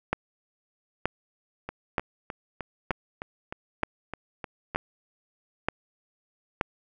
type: two click trains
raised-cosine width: 0.5 ms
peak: -9 / -19 dBFS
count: 8 / 11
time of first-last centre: 0.13-6.611 / 1.69-4.748 s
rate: 1.08 / 3.27 Hz
effects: none